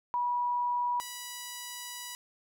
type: tone pair in turn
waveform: sine / 5% pulse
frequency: 972 / 978.8 Hz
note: B5 / B5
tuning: -28 / -16 cents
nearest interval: unison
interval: 12 cents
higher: second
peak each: -27 dBFS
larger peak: neither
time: 0.14-1 / 1-2.15 s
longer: second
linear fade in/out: 0 ms
effects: none